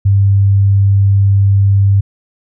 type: tone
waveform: sine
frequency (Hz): 99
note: G2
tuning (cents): +18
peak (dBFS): -6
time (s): 0.05-2.01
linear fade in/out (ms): 10
effects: none